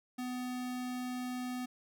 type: tone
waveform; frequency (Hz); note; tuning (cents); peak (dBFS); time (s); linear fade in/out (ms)
square; 250.2; B3; +23; -37; 0.18-1.66; 10
effects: none